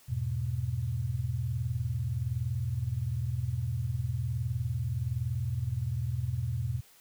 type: chord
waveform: sine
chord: E major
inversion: none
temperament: equal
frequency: 82.41 / 103.83 / 123.47 Hz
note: E2 / G#2 / B2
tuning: 0 / 0 / 0 cents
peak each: -36 / -35 / -31 dBFS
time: 0.08-6.81 s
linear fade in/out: 20 ms
effects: white hiss -59 dBFS RMS until 7 s